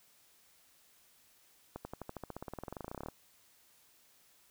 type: accelerating click train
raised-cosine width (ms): 1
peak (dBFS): -27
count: 27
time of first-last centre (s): 1.76-3.086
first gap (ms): 90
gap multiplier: 0.95
effects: white hiss -66 dBFS RMS until 4.5 s